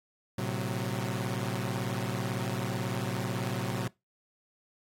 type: chord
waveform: sawtooth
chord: F# diminished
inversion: first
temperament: equal with one note detuned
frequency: 112.7 / 130.81 / 185 Hz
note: A2 / C3 / F#3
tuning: +42 / 0 / 0 cents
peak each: -31 dBFS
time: 0.38-3.88 s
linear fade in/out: 5 ms
effects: noise-tail reverb RT60 0.2 s tail -21 dB re dry + AAC 48 kbps